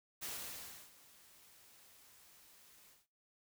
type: noise with ADSR envelope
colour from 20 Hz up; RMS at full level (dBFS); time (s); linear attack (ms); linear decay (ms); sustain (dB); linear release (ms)
white; -43; 0.21-3.07; 22; 670; -20; 180
effects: noise-tail reverb RT60 0.3 s tail -19 dB re dry